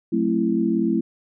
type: chord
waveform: sine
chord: F# half-diminished seventh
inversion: none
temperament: just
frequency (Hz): 185 / 222 / 266.4 / 333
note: F#3 / A3 / C4 / E4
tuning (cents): 0 / +16 / +31 / +18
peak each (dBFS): -26 / -22 / -26 / -22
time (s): 0.12-1.01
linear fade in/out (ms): 10
effects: none